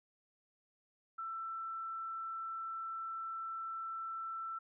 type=tone; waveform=sine; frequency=1334 Hz; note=E6; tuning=20 cents sharp; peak=-39 dBFS; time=1.18-4.59 s; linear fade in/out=10 ms; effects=none